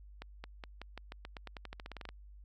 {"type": "accelerating click train", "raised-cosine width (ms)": 0.3, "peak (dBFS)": -28, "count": 19, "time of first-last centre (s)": [0.22, 2.09], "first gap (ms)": 220, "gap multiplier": 0.9, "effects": ["added 50 Hz sine -51 dBFS peak until 2.44 s"]}